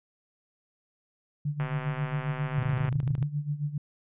sine tone with tremolo, 146.83 Hz, D3, in tune, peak -25 dBFS, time 1.45-3.78 s, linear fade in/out 5 ms, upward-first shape sine, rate 7.4 Hz, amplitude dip 80%
click train, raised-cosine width 0.5 ms, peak -22 dBFS, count 166, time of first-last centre 1.6-2.889 s, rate 128 Hz
sine tone bursts, 124.7 Hz, B2, 17 cents sharp, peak -25 dBFS, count 9, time 2.58-3.227 s, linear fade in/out 0 ms, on 47 ms, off 28 ms
effects resampled to 8000 Hz

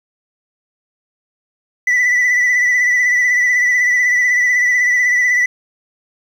sine tone with vibrato, 1975.5 Hz, B6, in tune, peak -8 dBFS, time 1.87-5.46 s, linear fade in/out 5 ms, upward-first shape sine, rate 16 Hz, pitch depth 35 cents each way, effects tanh soft clip ceiling -10 dBFS + 7-bit

